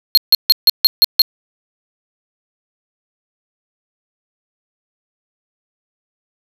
square tone bursts, 4261 Hz, C8, 31 cents sharp, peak -5 dBFS, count 7, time 0.15-1.218 s, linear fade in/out 0 ms, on 24 ms, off 150 ms, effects none

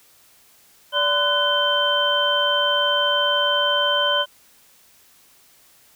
sine tone cluster, 582 / 1020 / 1490 / 3103 Hz, D5 / C6 / F#6 / G7, -16 / -44 / +12 / -18 cents, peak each -23 / -24 / -24 / -20 dBFS, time 0.92-4.26 s, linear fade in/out 50 ms, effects white hiss -54 dBFS RMS until 5.95 s

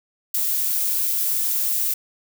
violet noise, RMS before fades -22 dBFS, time 0.34-1.94 s, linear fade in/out 5 ms, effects none

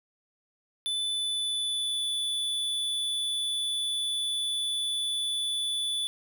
square tone with pitch glide, 3502 to 3470 Hz, A7 to A7, -9 to -25 cents, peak -28 dBFS, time 0.86-6.07 s, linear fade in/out 0 ms, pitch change -16 cents, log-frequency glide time 1.01-2.04 s, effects none

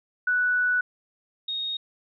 sine tone pair in turn, 1480 / 3729 Hz, F#6 / A#7, 0 / 0 cents, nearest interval octave + major third, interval 1600 cents, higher second, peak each -20 / -27 dBFS, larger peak first, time 0.27-0.81 / 1.48-1.77 s, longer first, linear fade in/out 5 ms, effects none

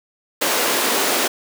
pink high-pass noise, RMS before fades -19 dBFS, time 0.41-1.28 s, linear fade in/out 10 ms, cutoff 290 Hz, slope 24 dB/octave, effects none

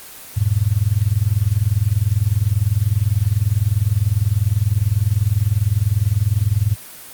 sine tone with tremolo, 103.83 Hz, G#2, in tune, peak -10 dBFS, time 0.36-6.76 s, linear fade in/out 20 ms, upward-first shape sine, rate 20 Hz, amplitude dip 95%, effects white hiss -37 dBFS RMS until 7.13 s + Opus 24 kbps

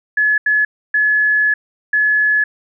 sine tone bursts at uneven times, 1706 Hz, G#6, 46 cents sharp, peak -11 dBFS, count 4, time 0.17-0.38 / 0.46-0.65 / 0.94-1.54 / 1.93-2.44 s, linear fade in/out 5 ms, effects none

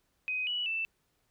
sine tone with pitch steps, 2511 / 2942 / 2657 Hz, D#7 / F#7 / E7, +15 / -11 / +13 cents, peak -30 dBFS, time 0.28-0.85 s, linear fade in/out 0 ms, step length 190 ms, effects pink hiss -75 dBFS RMS until 1.3 s

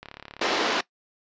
click train, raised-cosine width 0.3 ms, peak -23 dBFS, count 21, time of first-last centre 0.03-0.59 s, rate 35.7 Hz
pink band-pass noise, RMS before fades -25 dBFS, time 0.41-0.81 s, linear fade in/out 5 ms, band 280 to 5100 Hz, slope 24 dB/octave
effects noise-tail reverb RT60 0.1 s tail -19 dB re dry + resampled to 16000 Hz

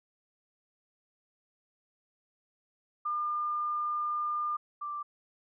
sine tone pair in turn, 1204 / 1177.2 Hz, D6 / D6, +43 / +4 cents, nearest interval unison, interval 39 cents, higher first, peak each -29 / -34 dBFS, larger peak first, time 3.05-4.57 / 4.81-5.03 s, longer first, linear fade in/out 10 ms, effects none

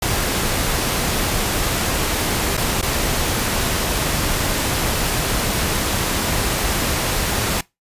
pink noise with dropouts, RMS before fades -20 dBFS, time 0.02-7.61 s, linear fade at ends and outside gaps 5 ms, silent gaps 2.57-2.575 / 2.815-2.825 s, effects noise-tail reverb RT60 0.2 s tail -22 dB re dry + resampled to 32000 Hz

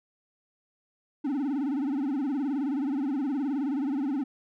triangle tone with vibrato, 277.2 Hz, C#4, in tune, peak -24 dBFS, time 1.24-4.24 s, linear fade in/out 10 ms, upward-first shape sine, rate 19 Hz, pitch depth 160 cents each way, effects none

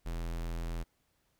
square tone, 41.89 Hz, E1, 29 cents sharp, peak -35 dBFS, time 0.05-0.84 s, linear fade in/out 20 ms, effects pink hiss -75 dBFS RMS until 1.39 s

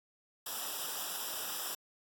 white noise with comb filter, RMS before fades -39 dBFS, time 0.46-1.75 s, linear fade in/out 5 ms, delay 0.46 ms, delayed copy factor -0.85, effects AAC 64 kbps

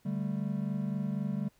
triangle chord, D suspended fourth, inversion none, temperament equal, 146.83 / 196 / 220 Hz, D3 / G3 / A3, 0 / 0 / 0 cents, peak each -34 / -31 / -35 dBFS, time 0.05-1.49 s, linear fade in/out 10 ms, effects pink hiss -68 dBFS RMS until 1.59 s

